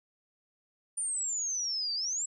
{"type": "exponential two-way sweep", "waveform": "sine", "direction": "down then up", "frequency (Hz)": [9310, 4579, 7810], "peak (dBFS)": -30, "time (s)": [0.97, 2.26], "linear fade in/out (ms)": 10, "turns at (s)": 1.94, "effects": []}